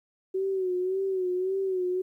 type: tone with vibrato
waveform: sine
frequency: 374.4 Hz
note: F#4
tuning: 20 cents sharp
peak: -25 dBFS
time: 0.34-2.02 s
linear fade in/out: 10 ms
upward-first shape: sine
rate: 1.8 Hz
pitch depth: 63 cents each way
effects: 11-bit